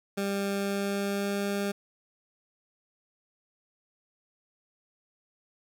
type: tone with pitch glide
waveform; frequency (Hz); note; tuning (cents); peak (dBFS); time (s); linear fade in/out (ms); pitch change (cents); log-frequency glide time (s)
20% pulse; 198.7 to 200.7; G3 to G3; +24 to +41; -23; 0.17-1.72; 10; +17; 0.59-1.41
effects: none